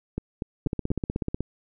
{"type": "two click trains", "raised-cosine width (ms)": 3, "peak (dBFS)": [-14, -15], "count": [13, 4], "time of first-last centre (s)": [[0.67, 1.406], [0.18, 0.905]], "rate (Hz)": [16.3, 4.14], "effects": []}